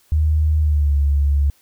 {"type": "tone with pitch glide", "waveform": "sine", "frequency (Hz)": [77.1, 71.11], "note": ["D#2", "C#2"], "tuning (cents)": [-15, 45], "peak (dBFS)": -13, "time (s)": [0.12, 1.5], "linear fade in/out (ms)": 0, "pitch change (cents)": -140, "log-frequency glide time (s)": [0.59, 0.95], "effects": ["white hiss -57 dBFS RMS until 1.61 s"]}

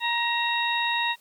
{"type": "harmonic tone with a mistuned harmonic", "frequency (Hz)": 942, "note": "A#5", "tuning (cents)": 18, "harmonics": [1, 2, 3, 4], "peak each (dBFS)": [-27, -28, -30, -29], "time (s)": [0, 1.16], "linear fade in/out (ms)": 50, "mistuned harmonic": 3, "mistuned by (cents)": -54, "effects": ["white hiss -59 dBFS RMS until 1.2 s", "Opus 48 kbps"]}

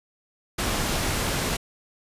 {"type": "low-pass noise", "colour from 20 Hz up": "pink", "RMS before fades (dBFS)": -26, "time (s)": [0.58, 1.57], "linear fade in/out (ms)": 10, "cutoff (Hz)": 12000, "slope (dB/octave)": 12, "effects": ["resampled to 32000 Hz"]}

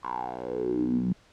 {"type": "tone with band-pass filter sweep", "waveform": "10% pulse", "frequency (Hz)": 61.74, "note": "B1", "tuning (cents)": 0, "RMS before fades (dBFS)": -29, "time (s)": [0.03, 1.13], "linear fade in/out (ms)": 10, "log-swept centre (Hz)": [1100, 180], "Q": 8.1, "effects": ["pink hiss -59 dBFS RMS until 1.32 s", "low-pass 6000 Hz 12 dB/octave"]}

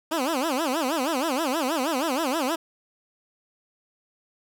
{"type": "tone with vibrato", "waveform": "15% pulse", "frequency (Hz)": 290, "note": "D4", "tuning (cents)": -22, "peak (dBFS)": -17, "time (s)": [0.11, 2.56], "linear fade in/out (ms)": 10, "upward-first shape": "sine", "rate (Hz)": 6.3, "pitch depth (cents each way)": 260, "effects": []}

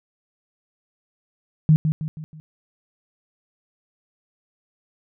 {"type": "tone with echo", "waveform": "sine", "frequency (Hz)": 155.56, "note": "D#3", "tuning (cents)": 0, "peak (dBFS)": -10, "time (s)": [1.69, 1.76], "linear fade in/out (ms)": 0, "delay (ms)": 160, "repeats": 4, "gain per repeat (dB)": -7, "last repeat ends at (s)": 2.4, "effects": []}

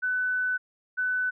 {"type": "tone pair in turn", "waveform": "sine", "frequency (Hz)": [1500, 1500], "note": ["F#6", "F#6"], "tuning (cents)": [23, 23], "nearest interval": "unison", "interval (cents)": 0, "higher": "neither", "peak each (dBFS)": -24, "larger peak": "neither", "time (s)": [[0.02, 0.58], [0.97, 1.31]], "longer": "first", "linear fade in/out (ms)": 20, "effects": []}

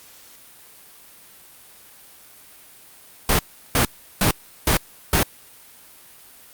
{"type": "noise bursts", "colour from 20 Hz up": "pink", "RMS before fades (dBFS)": -17, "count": 5, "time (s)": [3.29, 5.23], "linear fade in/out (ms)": 2, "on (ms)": 100, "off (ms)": 360, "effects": ["white hiss -47 dBFS RMS until 6.53 s", "Opus 48 kbps"]}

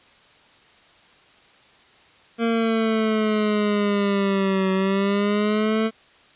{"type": "linear two-way sweep", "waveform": "25% pulse", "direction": "down then up", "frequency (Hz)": [231.3, 189.1, 223.1], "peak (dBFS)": -15, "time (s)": [2.38, 5.91], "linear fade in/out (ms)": 50, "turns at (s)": 4.72, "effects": ["white hiss -53 dBFS RMS until 6.35 s", "resampled to 8000 Hz"]}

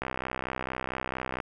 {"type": "click train", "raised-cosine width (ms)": 0.5, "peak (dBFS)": -16, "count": 90, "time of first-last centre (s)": [0.02, 1.402], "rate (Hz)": 64.4, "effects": []}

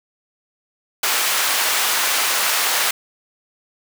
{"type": "high-pass noise", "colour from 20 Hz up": "pink", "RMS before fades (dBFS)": -19, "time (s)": [1.03, 2.91], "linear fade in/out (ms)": 5, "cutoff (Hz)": 1000, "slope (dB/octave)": 12, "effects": []}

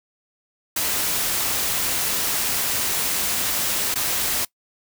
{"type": "noise with dropouts", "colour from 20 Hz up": "white", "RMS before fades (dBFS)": -23, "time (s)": [0.76, 4.45], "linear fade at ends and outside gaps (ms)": 5, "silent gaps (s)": [3.943, 3.956], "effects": ["noise-tail reverb RT60 0.1 s tail -22 dB re dry"]}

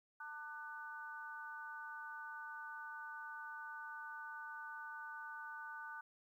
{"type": "harmonic tone", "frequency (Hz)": 298.5, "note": "D4", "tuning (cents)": 28, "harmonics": [3, 4, 5], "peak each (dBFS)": [-52, -53, -48], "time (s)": [0.2, 6.01], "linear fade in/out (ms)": 5, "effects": ["13-bit"]}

